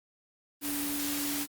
sine tone in noise, 288.5 Hz, D4, 31 cents flat, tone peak -34 dBFS, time 0.61-1.47 s, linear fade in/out 50 ms, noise white, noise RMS -34 dBFS, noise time 0.61-1.47 s, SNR -3 dB, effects Opus 32 kbps

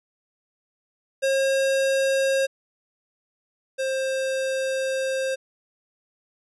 square tone pair in turn, 539 / 529.7 Hz, C#5 / C5, -49 / +21 cents, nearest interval unison, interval 30 cents, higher first, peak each -20 / -24 dBFS, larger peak first, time 1.22-2.47 / 3.78-5.36 s, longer second, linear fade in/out 20 ms, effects resampled to 24000 Hz

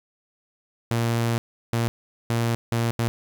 sawtooth tone bursts at uneven times, 116.54 Hz, A#2, in tune, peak -17 dBFS, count 5, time 0.91-1.38 / 1.73-1.88 / 2.3-2.55 / 2.72-2.91 / 2.99-3.08 s, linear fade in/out 0 ms, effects 9-bit

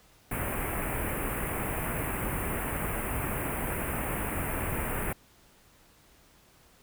pink band-stop noise, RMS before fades -32 dBFS, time 0.31-5.13 s, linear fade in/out 5 ms, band 2600 to 9100 Hz, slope 48 dB/octave, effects pink hiss -60 dBFS RMS until 6.82 s

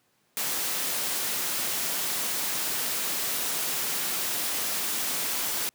white noise, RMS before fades -29 dBFS, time 0.37-5.69 s, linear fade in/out 0 ms, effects pink hiss -68 dBFS RMS until 5.74 s + high-pass 150 Hz 12 dB/octave

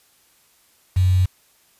sine tone with quantisation, 92 Hz, F#2, 9 cents flat, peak -13 dBFS, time 0.96-1.26 s, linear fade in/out 10 ms, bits 6, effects white hiss -58 dBFS RMS until 1.79 s + resampled to 32000 Hz

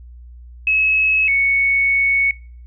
sine tone pair in turn, 2576 / 2218 Hz, E7 / C#7, -41 / 0 cents, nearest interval minor third, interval 259 cents, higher first, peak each -13 dBFS, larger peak neither, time 0.67-1.28 / 1.28-2.31 s, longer second, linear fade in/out 2 ms, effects noise-tail reverb RT60 0.5 s tail -25 dB re dry + added 60 Hz sine -36 dBFS peak until 2.66 s

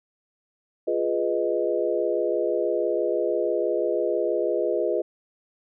sine chord, F half-diminished seventh, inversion none, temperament equal, 349.2 / 415.3 / 493.9 / 622.3 Hz, F4 / Ab4 / Cb5 / Eb5, 0 / 0 / 0 / 0 cents, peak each -27 dBFS, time 0.87-5.02 s, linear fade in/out 10 ms, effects none

